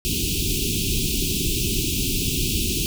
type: band-stop noise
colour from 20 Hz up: pink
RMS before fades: -23 dBFS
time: 0.05-2.86 s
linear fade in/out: 0 ms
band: 410 to 2500 Hz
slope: 96 dB/octave
effects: none